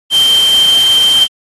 sine tone in noise, 3136 Hz, G7, in tune, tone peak -6 dBFS, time 0.1-1.28 s, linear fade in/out 50 ms, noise white, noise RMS -20 dBFS, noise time 0.1-1.28 s, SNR +11 dB, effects AAC 32 kbps

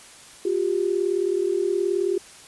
sine tone pair together, 356.8 / 395.7 Hz, F4 / G4, +37 / +16 cents, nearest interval major second, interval 179 cents, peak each -23 dBFS, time 0.45-2.18 s, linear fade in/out 5 ms, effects white hiss -46 dBFS RMS until 2.47 s + resampled to 24000 Hz

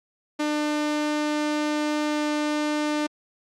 sawtooth tone, 299.9 Hz, D4, 36 cents sharp, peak -19 dBFS, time 0.39-3.07 s, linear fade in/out 10 ms, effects low-pass 7000 Hz 12 dB/octave + Opus 48 kbps

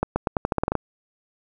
accelerating click train, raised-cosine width 1 ms, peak -7 dBFS, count 11, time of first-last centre 0.03-0.753 s, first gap 130 ms, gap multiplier 0.86, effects none

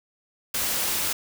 white noise, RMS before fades -26 dBFS, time 0.54-1.13 s, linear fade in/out 5 ms, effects none

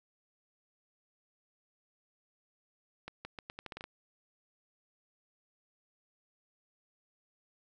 accelerating click train, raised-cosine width 0.3 ms, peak -26 dBFS, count 10, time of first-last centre 3.08-3.84 s, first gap 170 ms, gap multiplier 0.81, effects none

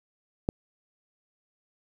click, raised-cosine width 2 ms, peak -12 dBFS, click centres 0.489 s, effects 8-bit

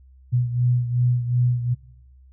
sine beating tone pair, 122.3 / 125 Hz, B2 / B2, -16 / +21 cents, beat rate 2.7 Hz, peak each -19 / -24 dBFS, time 0.32-1.75 s, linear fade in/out 20 ms, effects noise-tail reverb RT60 0.9 s tail -21 dB re dry + added 65 Hz sine -47 dBFS peak until 2.32 s

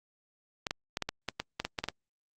clicks, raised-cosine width 0.2 ms, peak -14 dBFS, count 12, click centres 0.668 / 0.709 / 0.971 / 1.023 / 1.09 / 1.287 / 1.4 / 1.6 / 1.65 / 1.788 / 1.84 / 1.886 s, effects Opus 48 kbps

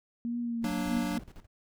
sine tone with vibrato, 233.9 Hz, A#3, 6 cents sharp, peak -30 dBFS, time 0.25-1.19 s, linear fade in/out 0 ms, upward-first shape triangle, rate 1.8 Hz, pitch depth 45 cents each way
brown noise with tremolo, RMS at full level -44 dBFS, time 0.61-1.47 s, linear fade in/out 50 ms, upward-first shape square, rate 12 Hz, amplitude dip 80%
square chord, Gb augmented, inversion none, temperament equal, 185 / 233.1 / 293.7 Hz, Gb3 / Bb3 / D4, 0 / 0 / 0 cents, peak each -35 dBFS, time 0.64-1.18 s, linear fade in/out 2 ms
effects none

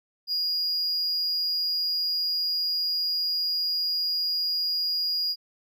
triangle tone, 4865 Hz, D#8, 40 cents flat, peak -23 dBFS, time 0.27-5.36 s, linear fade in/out 50 ms, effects none

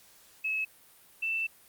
sine tone pair in turn, 2584 / 2664 Hz, E7 / E7, -35 / +18 cents, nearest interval minor second, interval 53 cents, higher second, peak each -28 dBFS, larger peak neither, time 0.44-0.65 / 1.22-1.47 s, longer second, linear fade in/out 10 ms, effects white hiss -58 dBFS RMS until 1.68 s + Opus 48 kbps

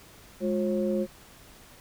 sine tone cluster, 208.2 / 356.7 / 540 Hz, G#3 / F4 / C#5, +5 / +37 / -45 cents, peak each -27 / -29 / -29 dBFS, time 0.4-1.07 s, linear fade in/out 50 ms, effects tanh soft clip ceiling -15 dBFS + pink hiss -52 dBFS RMS until 1.8 s

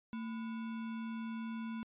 sine tone with sample-and-hold, 225.6 Hz, A3, 44 cents sharp, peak -38 dBFS, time 0.13-1.83 s, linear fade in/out 0 ms, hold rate 1225 Hz, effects resampled to 8000 Hz

